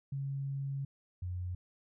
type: tone pair in turn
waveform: sine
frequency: 137.8 / 90.07 Hz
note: C#3 / F#2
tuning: -10 / -46 cents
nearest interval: perfect fifth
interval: 736 cents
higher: first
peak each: -34 / -35 dBFS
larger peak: first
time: 0.12-0.85 / 1.22-1.55 s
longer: first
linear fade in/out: 5 ms
effects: none